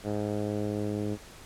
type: tone with low-pass filter sweep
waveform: 10% pulse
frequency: 104.4 Hz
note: G#2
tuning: 10 cents sharp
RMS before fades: -31 dBFS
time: 0.03-1.18 s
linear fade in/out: 50 ms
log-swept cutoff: 720 to 380 Hz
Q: 1.1
effects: pink hiss -49 dBFS RMS until 1.45 s + low-pass 11000 Hz 12 dB/octave